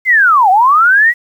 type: linear two-way sweep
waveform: sine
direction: down then up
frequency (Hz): 2125 to 719 to 1968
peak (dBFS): -5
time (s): 0.05-1.14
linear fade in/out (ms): 50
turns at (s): 0.5
effects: 7-bit